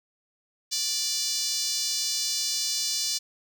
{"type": "tone with high-pass filter", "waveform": "5% pulse", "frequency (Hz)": 587.3, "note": "D5", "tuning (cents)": 0, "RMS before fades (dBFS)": -28, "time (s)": [0.71, 3.19], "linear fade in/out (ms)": 20, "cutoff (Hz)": 4700, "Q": 2, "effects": []}